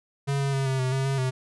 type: tone with pitch steps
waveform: square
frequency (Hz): 139.5 / 138.5 / 135.8 / 132.8 / 129 / 134.1 / 136.3 / 129.4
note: C#3 / C#3 / C#3 / C3 / C3 / C3 / C#3 / C3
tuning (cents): +11 / -1 / -35 / +26 / -24 / +43 / -29 / -19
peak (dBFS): -24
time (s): 0.27-1.31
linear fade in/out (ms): 20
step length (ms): 130
effects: resampled to 24000 Hz